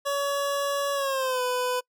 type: tone with pitch glide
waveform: 25% pulse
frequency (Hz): 564 to 499.6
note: C#5 to B4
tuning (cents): +30 to +20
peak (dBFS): -21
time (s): 0.05-1.81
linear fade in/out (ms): 20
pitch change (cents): -210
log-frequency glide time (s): 0.94-1.42
effects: noise-tail reverb RT60 0.1 s tail -25 dB re dry